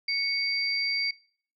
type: tone pair together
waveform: sine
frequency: 2217 / 4698 Hz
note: C#7 / D8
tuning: 0 / 0 cents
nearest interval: octave + minor second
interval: 1300 cents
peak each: -28 dBFS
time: 0.08-1.11 s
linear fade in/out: 5 ms
effects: noise-tail reverb RT60 0.5 s tail -22 dB re dry